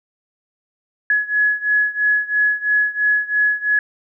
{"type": "beating tone pair", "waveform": "sine", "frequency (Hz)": [1689, 1692], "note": ["G#6", "G#6"], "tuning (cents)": [29, 32], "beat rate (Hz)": 3, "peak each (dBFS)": [-17, -19], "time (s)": [1.1, 3.79], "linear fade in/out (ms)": 2, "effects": []}